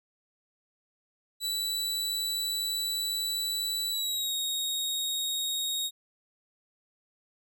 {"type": "tone with pitch glide", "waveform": "sawtooth", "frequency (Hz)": [3951, 3755], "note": ["B7", "A#7"], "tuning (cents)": [0, 12], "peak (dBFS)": -26, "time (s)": [1.4, 5.91], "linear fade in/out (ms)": 50, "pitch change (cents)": -88, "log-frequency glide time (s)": [3.9, 4.33], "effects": []}